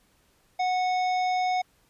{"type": "harmonic tone with a mistuned harmonic", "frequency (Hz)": 735, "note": "F#5", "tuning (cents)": -12, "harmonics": [1, 3, 5, 7, 9], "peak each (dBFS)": [-23, -34, -42, -42, -50], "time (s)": [0.59, 1.62], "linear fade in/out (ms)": 10, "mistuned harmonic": 9, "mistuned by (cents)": -34, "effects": ["pink hiss -65 dBFS RMS until 1.89 s", "resampled to 32000 Hz"]}